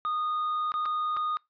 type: tone with dropouts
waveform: triangle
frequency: 1232 Hz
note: D#6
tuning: 17 cents flat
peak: -25 dBFS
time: 0.05-1.37 s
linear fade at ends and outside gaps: 0 ms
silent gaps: 0.719-0.74 / 0.855-0.859 / 1.166-1.17 s
effects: noise-tail reverb RT60 0.2 s tail -24 dB re dry + resampled to 11025 Hz